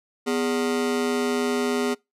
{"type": "ring-modulated tone", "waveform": "40% pulse", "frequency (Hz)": 329.6, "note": "E4", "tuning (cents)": 0, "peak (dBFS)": -18, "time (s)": [0.26, 1.95], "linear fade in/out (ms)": 20, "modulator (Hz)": 81.7, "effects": ["noise-tail reverb RT60 0.2 s tail -24 dB re dry", "low-pass 11000 Hz 12 dB/octave"]}